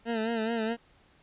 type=tone with vibrato; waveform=20% pulse; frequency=226 Hz; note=A3; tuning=47 cents sharp; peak=-23 dBFS; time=0.05-0.77 s; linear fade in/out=50 ms; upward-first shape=sine; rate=4.7 Hz; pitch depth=63 cents each way; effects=pink hiss -62 dBFS RMS until 1.22 s + resampled to 8000 Hz